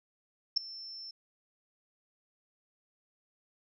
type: tone with ADSR envelope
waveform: sine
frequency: 5350 Hz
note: E8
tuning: 25 cents sharp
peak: -20 dBFS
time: 0.56-1.11 s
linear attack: 14 ms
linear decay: 3 ms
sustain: -22 dB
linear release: 5 ms
effects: none